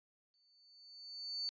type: tone with exponential growth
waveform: sine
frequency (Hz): 4500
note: C#8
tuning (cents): +25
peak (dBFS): -33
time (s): 0.34-1.49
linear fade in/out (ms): 0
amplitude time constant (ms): 250
effects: tanh soft clip ceiling -33 dBFS + resampled to 11025 Hz